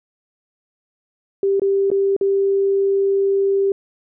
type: tone with dropouts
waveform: sine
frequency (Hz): 393.4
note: G4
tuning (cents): +6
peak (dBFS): -14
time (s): 1.43-3.72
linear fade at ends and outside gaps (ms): 2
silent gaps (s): 1.597-1.618 / 1.903-1.915 / 2.165-2.211
effects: none